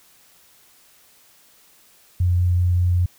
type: tone with vibrato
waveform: sine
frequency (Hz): 88.9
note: F2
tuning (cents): +31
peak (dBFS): -15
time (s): 2.2-3.06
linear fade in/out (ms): 5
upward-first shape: sine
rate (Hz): 5.1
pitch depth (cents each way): 9
effects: white hiss -54 dBFS RMS until 3.18 s